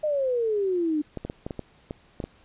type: exponential sweep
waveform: sine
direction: down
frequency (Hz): 622.3 to 293.7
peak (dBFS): -22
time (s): 0.03-1.02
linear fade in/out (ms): 10
type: clicks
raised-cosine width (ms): 2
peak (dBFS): -18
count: 9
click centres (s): 1.173 / 1.25 / 1.299 / 1.465 / 1.508 / 1.593 / 1.909 / 2.202 / 2.24
effects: pink hiss -58 dBFS RMS until 2.44 s + resampled to 8000 Hz